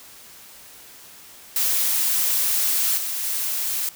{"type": "noise with level steps", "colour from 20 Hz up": "blue", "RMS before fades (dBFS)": [-21, -27, -25], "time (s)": [1.56, 3.89], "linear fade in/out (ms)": 2, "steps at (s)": [2.97, 3.23], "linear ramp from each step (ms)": 10, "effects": ["white hiss -45 dBFS RMS until 3.95 s"]}